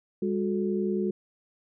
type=tone cluster; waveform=sine; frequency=201.9 / 365.4 / 436 Hz; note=G#3 / F#4 / A4; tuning=-49 / -22 / -16 cents; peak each=-28 / -28 / -34 dBFS; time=0.22-1.11 s; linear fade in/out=5 ms; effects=none